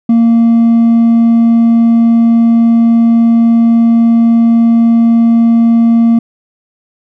sine tone with hard clipping, 230.9 Hz, A#3, 16 cents flat, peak -5 dBFS, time 0.09-6.19 s, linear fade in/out 5 ms, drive 2 dB, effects none

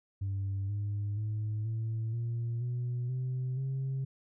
sine tone with pitch steps, 98 / 102.46 / 107.12 / 111.99 / 117.08 / 122.41 / 127.97 / 133.79 Hz, G2 / G#2 / A2 / A2 / A#2 / B2 / C3 / C3, 0 / -23 / -46 / +31 / +8 / -15 / -38 / +39 cents, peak -29 dBFS, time 0.21-4.05 s, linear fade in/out 10 ms, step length 480 ms, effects tanh soft clip ceiling -29 dBFS

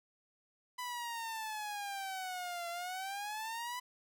sawtooth exponential two-way sweep, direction down then up, 1000 to 682 to 1000 Hz, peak -35 dBFS, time 0.78-3.8 s, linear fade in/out 10 ms, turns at 2.69 s, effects none

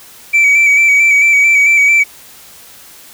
sine tone with vibrato, 2300 Hz, D7, 37 cents flat, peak -3 dBFS, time 0.33-2.04 s, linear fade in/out 20 ms, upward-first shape square, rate 4.5 Hz, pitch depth 27 cents each way, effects tanh soft clip ceiling -5 dBFS + white hiss -38 dBFS RMS until 3.13 s

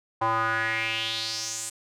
square tone with band-pass filter sweep, 112.3 Hz, A2, 36 cents sharp, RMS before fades -28 dBFS, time 0.21-1.7 s, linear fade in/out 10 ms, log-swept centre 930 to 8400 Hz, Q 4.2, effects none

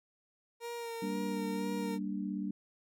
30% pulse tone with vibrato, 466.2 Hz, A#4, in tune, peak -36 dBFS, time 0.6-1.99 s, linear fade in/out 50 ms, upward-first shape sine, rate 2 Hz, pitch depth 25 cents each way
sine chord, G minor, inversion none, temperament equal, 196 / 233.1 / 293.7 Hz, G3 / Bb3 / D4, 0 / 0 / 0 cents, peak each -36 / -41 / -39 dBFS, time 1.02-2.51 s, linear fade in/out 5 ms
effects none

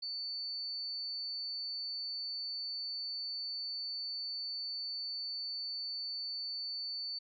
sine tone, 4500 Hz, C#8, 25 cents sharp, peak -37 dBFS, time 0.02-7.19 s, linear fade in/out 10 ms, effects none

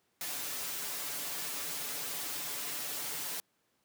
white noise with comb filter, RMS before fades -38 dBFS, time 0.21-3.4 s, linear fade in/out 0 ms, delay 6.9 ms, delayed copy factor +0.65, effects pink hiss -75 dBFS RMS until 3.84 s + high-pass 150 Hz 12 dB/octave

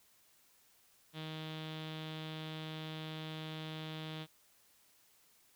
sawtooth tone with low-pass filter, 157.1 Hz, D#3, 17 cents sharp, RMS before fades -44 dBFS, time 1.13-4.27 s, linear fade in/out 50 ms, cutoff 3500 Hz, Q 4.9, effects white hiss -68 dBFS RMS until 5.55 s

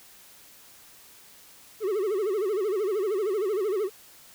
triangle tone with vibrato, 403.5 Hz, G#4, 50 cents flat, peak -22 dBFS, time 1.8-3.9 s, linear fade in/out 50 ms, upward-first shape sine, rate 13 Hz, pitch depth 170 cents each way, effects white hiss -52 dBFS RMS until 4.34 s

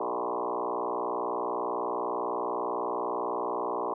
sine tone with frequency modulation, 711 Hz, F5, 31 cents sharp, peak -28 dBFS, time 0-3.94 s, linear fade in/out 5 ms, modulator 60 Hz, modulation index 6.3, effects none

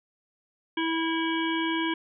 harmonic tone, 326.4 Hz, E4, 17 cents flat, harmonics 1 / 3 / 5 / 7 / 9 / 10, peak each -27 / -32 / -34 / -35 / -37 / -37 dBFS, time 0.77-1.94 s, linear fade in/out 5 ms, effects none

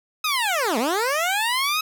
15% pulse linear two-way sweep, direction down then up, 1288 to 207.7 to 1288 Hz, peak -14 dBFS, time 0.24-1.81 s, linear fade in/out 5 ms, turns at 0.78 s, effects none

